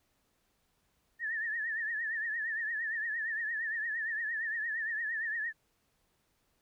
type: tone with vibrato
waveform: sine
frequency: 1792 Hz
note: A6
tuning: 31 cents sharp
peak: -32 dBFS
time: 1.19-5.53 s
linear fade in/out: 50 ms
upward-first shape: triangle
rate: 8.7 Hz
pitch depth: 110 cents each way
effects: pink hiss -75 dBFS RMS until 6.61 s